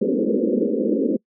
pink band-pass noise, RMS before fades -20 dBFS, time 0.01-1.17 s, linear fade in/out 10 ms, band 200 to 530 Hz, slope 96 dB/octave, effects noise-tail reverb RT60 0.1 s tail -25 dB re dry

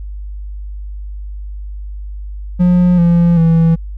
triangle tone with pitch steps, 178.4 / 171.33 / 164.54 Hz, F3 / F3 / E3, +37 / -33 / -3 cents, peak -5 dBFS, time 2.59-3.76 s, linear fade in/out 20 ms, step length 390 ms, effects added 50 Hz sine -23 dBFS peak until 3.97 s

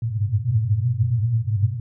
pink band-pass noise, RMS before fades -21 dBFS, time 0.02-1.8 s, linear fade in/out 2 ms, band 100 to 120 Hz, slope 96 dB/octave, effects none

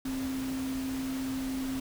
sine tone in noise, 263.9 Hz, C4, 15 cents sharp, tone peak -31 dBFS, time 0.05-1.8 s, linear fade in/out 5 ms, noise pink, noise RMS -42 dBFS, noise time 0.05-1.8 s, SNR +8 dB, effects none

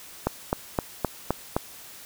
click train, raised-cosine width 1 ms, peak -8 dBFS, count 6, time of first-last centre 0.27-1.565 s, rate 3.86 Hz, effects white hiss -45 dBFS RMS until 2.05 s

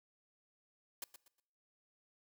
white noise with echo, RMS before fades -43 dBFS, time 1.02-1.04 s, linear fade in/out 2 ms, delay 120 ms, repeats 3, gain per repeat -11 dB, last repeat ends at 1.4 s, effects noise-tail reverb RT60 0.8 s tail -23 dB re dry

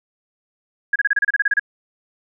sine tone bursts, 1651 Hz, G#6, 11 cents flat, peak -13 dBFS, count 12, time 0.93-1.596 s, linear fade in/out 5 ms, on 28 ms, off 30 ms, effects none

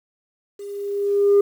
sine tone with level ramp, 403.7 Hz, G#4, 49 cents flat, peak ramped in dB -32 to -8 dBFS, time 0.59-1.41 s, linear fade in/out 5 ms, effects tanh soft clip ceiling -9 dBFS + 8-bit

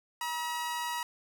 sawtooth tone pair together, 959 / 1284.9 Hz, A#5 / E6, +49 / -45 cents, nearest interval perfect fourth, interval 506 cents, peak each -29 / -39 dBFS, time 0.21-1.03 s, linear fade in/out 2 ms, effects none

